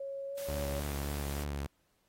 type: tone with pitch glide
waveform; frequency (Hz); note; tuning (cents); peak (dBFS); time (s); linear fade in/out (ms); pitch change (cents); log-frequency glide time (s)
sine; 550 to 559.3; C#5 to C#5; -14 to +15; -37; 0-0.8; 5; +29; 0.28-0.35
type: noise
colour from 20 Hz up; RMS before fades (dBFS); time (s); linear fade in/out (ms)
white; -47; 0.37-1.44; 10
type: tone with vibrato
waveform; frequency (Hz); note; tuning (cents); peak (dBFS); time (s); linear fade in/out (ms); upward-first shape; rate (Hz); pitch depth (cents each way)
sawtooth; 71.6; D2; -43; -31; 0.48-1.67; 10; sine; 3.4; 33
effects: pink hiss -75 dBFS RMS until 2.08 s + AAC 48 kbps